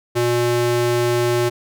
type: tone with high-pass filter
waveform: square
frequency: 120 Hz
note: B2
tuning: 49 cents flat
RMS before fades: -18 dBFS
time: 0.15-1.5 s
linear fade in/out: 20 ms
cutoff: 240 Hz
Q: 5.7
effects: none